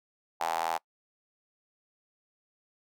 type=tone with high-pass filter; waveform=square; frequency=41.2 Hz; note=E1; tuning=in tune; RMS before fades=-31 dBFS; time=0.4-0.78 s; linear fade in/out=10 ms; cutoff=810 Hz; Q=5.7; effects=noise-tail reverb RT60 0.1 s tail -25 dB re dry